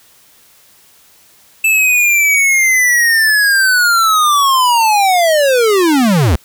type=linear sweep; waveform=square; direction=down; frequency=2642 to 63.5 Hz; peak=-9 dBFS; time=1.64-6.36 s; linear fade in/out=5 ms; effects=white hiss -47 dBFS RMS until 6.44 s